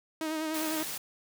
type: tone with vibrato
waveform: sawtooth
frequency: 314.3 Hz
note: D#4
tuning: 18 cents sharp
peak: -27 dBFS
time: 0.21-0.83 s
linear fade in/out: 2 ms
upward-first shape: sine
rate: 10 Hz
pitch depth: 34 cents each way
type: high-pass noise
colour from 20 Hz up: white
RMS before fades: -37 dBFS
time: 0.54-0.98 s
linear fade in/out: 5 ms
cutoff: 130 Hz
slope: 96 dB/octave
effects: none